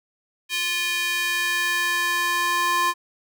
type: tone with high-pass filter sweep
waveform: square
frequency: 349 Hz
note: F4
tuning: 1 cent flat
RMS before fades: -23 dBFS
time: 0.49-2.94 s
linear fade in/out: 50 ms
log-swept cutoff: 2600 to 1100 Hz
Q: 2.2
effects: none